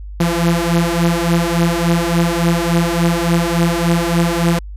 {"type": "beating tone pair", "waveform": "sawtooth", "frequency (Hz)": [168.1, 171.6], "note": ["E3", "F3"], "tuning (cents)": [34, -30], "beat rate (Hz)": 3.5, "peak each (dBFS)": -12, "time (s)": [0.2, 4.59], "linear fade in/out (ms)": 5, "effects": ["added 50 Hz sine -27 dBFS peak until 4.76 s", "resampled to 32000 Hz"]}